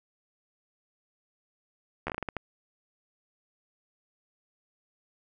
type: slowing click train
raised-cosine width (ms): 0.5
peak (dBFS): -17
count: 9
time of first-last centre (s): 2.07-2.367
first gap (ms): 12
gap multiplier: 1.31
effects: none